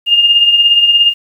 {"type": "tone with tremolo", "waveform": "sine", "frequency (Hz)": 2824, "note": "F7", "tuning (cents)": 19, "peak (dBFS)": -3, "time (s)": [0.06, 1.14], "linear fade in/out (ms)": 50, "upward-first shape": "triangle", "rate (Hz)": 17, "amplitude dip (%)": 60, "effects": ["7-bit"]}